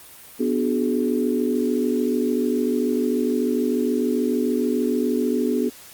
sine chord, G# half-diminished seventh, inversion first, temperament equal with one note detuned, 246.9 / 293.7 / 370 / 423.5 Hz, B3 / D4 / F#4 / G#4, 0 / 0 / 0 / +34 cents, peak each -22 / -26 / -26 / -25 dBFS, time 0.39-5.7 s, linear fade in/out 20 ms, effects white hiss -44 dBFS RMS until 5.93 s + Opus 32 kbps

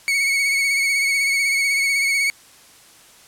40% pulse tone with vibrato, 2217 Hz, C#7, in tune, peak -16 dBFS, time 0.08-2.3 s, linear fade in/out 0 ms, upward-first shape triangle, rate 16 Hz, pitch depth 40 cents each way, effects white hiss -48 dBFS RMS until 3.27 s + low-pass 11000 Hz 12 dB/octave

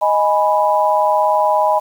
sine chord, G# minor, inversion second, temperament equal, 622.3 / 830.6 / 987.8 Hz, D#5 / G#5 / B5, 0 / 0 / 0 cents, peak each -16 dBFS, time 0.01-1.8 s, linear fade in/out 20 ms, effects 7-bit

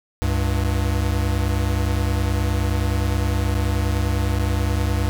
square tone pair together, 68.69 / 98.3 Hz, C#2 / G2, -15 / +5 cents, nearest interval tritone, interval 620 cents, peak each -22 dBFS, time 0.22-5.09 s, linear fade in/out 0 ms, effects none

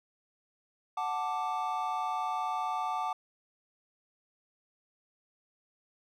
triangle chord, D major, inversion first, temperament equal, 740 / 880 / 1174.7 Hz, F#5 / A5 / D6, 0 / 0 / 0 cents, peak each -33 / -33 / -33 dBFS, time 0.97-3.13 s, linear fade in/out 5 ms, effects none

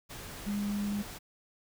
sine tone in noise, 204.4 Hz, G#3, 27 cents flat, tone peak -30 dBFS, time 0.46-1.03 s, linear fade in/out 20 ms, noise pink, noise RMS -44 dBFS, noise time 0.09-1.19 s, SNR +11 dB, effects none

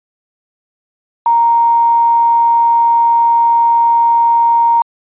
sine tone with quantisation, 932.3 Hz, A#5, in tune, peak -7 dBFS, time 1.26-4.82 s, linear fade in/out 2 ms, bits 5, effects resampled to 8000 Hz

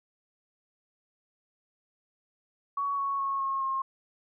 sine tone with pitch steps, 1122 / 1109.1 / 1096.4 / 1083.8 / 1071.3 Hz, C#6 / C#6 / C#6 / C#6 / C6, +21 / +1 / -19 / -39 / +41 cents, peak -27 dBFS, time 2.77-3.82 s, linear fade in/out 5 ms, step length 210 ms, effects none

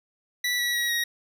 25% pulse tone with pitch steps, 1961 / 1936.2 / 1911.8 / 1887.6 Hz, B6 / B6 / A#6 / A#6, -13 / -35 / +43 / +21 cents, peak -20 dBFS, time 0.44-1.04 s, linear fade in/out 5 ms, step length 150 ms, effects none

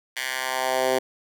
10% pulse tone with high-pass filter sweep, 130 Hz, C3, 11 cents flat, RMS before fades -25 dBFS, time 0.16-0.99 s, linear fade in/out 10 ms, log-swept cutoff 2100 to 400 Hz, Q 1.5, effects none

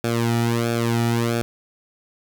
sawtooth tone with flanger, 117 Hz, A#2, 7 cents sharp, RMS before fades -21 dBFS, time 0.04-1.42 s, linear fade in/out 0 ms, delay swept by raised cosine 1 to 1.89 ms, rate 1.5 Hz, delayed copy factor -0.95, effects none

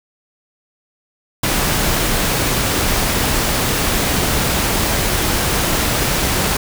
pink noise, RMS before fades -17 dBFS, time 1.43-6.57 s, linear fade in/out 5 ms, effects none

